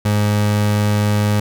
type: tone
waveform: 30% pulse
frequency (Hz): 104.3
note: G#2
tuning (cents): +8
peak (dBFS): -11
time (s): 0.05-1.4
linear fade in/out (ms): 5
effects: none